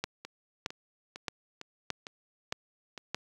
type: two click trains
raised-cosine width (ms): 0.2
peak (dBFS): -24 / -14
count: 7 / 6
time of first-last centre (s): 0.25-2.977 / 0.04-3.146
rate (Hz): 2.2 / 1.61
effects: high-pass 60 Hz 12 dB/octave + 9-bit